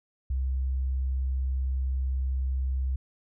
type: tone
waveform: sine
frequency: 65.41 Hz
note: C2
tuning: in tune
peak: -25 dBFS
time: 0.3-2.96 s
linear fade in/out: 5 ms
effects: none